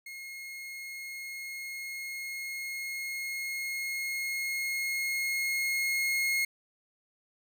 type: tone with level ramp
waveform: 40% pulse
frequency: 2154 Hz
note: C7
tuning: 50 cents sharp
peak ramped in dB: -40 to -25 dBFS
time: 0.06-6.45 s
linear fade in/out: 5 ms
effects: none